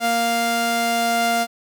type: tone pair together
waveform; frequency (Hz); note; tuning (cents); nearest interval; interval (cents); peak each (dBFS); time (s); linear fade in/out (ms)
sawtooth; 233.1 / 698.5; A#3 / F5; 0 / 0; octave + perfect fifth; 1900; -21 / -15; 0-1.47; 50
effects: none